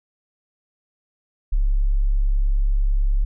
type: tone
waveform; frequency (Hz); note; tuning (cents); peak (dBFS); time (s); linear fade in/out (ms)
sine; 34.57; C#1; -4; -15; 1.52-3.25; 10
effects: none